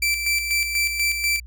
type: tone with tremolo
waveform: sawtooth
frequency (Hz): 2335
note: D7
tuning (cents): -11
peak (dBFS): -15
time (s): 0.02-1.4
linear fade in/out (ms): 5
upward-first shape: square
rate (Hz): 4.1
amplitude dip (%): 50
effects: added 60 Hz sine -37 dBFS peak until 1.46 s